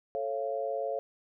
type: chord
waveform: sine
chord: A augmented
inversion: none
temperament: just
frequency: 440 / 550 / 687.5 Hz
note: A4 / C#5 / E#5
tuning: 0 / -14 / -27 cents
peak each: -36 / -33 / -35 dBFS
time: 0.15-0.99 s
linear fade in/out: 0 ms
effects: none